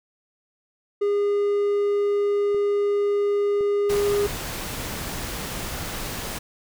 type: tone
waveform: triangle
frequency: 407.8 Hz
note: G#4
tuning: 32 cents flat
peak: -17 dBFS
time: 1.01-4.27 s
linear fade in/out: 10 ms
type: clicks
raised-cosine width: 2 ms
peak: -27 / -26 dBFS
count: 2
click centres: 2.546 / 3.609 s
type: noise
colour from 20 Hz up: pink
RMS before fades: -31 dBFS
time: 3.89-6.39 s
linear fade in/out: 10 ms
effects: none